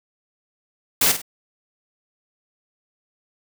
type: noise with echo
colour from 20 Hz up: white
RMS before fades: -17 dBFS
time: 1.01-1.12 s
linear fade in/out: 5 ms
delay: 49 ms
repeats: 2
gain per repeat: -9 dB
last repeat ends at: 1.218 s
effects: none